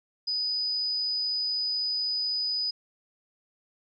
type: tone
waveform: sine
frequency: 4978 Hz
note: D#8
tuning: in tune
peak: -26 dBFS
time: 0.27-2.71 s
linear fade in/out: 10 ms
effects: none